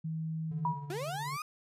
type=tone; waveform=sine; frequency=160 Hz; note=D#3; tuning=49 cents sharp; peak=-33 dBFS; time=0.04-0.74 s; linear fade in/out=10 ms
type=tone with tremolo; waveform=triangle; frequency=145 Hz; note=D3; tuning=22 cents flat; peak=-35 dBFS; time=0.51-1.37 s; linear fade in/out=5 ms; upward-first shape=triangle; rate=16 Hz; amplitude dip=60%
type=tone with exponential decay; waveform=sine; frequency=968 Hz; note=B5; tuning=35 cents flat; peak=-26 dBFS; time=0.65-0.99 s; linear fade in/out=2 ms; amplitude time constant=73 ms
type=linear sweep; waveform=35% pulse; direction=up; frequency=329.6 to 1260 Hz; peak=-34 dBFS; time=0.9-1.42 s; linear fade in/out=2 ms
effects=resampled to 32000 Hz